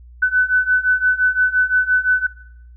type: beating tone pair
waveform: sine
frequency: 1500 / 1505.8 Hz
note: F#6 / F#6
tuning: +23 / +30 cents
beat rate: 5.8 Hz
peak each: -16 dBFS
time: 0.22-2.27 s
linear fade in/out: 10 ms
effects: noise-tail reverb RT60 0.8 s tail -19 dB re dry + added 60 Hz sine -39 dBFS peak until 2.76 s